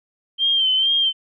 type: tone with vibrato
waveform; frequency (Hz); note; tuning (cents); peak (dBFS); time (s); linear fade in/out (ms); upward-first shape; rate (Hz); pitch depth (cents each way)
sine; 3136; G7; 0; -15; 0.38-1.13; 50; sine; 2.2; 53
effects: none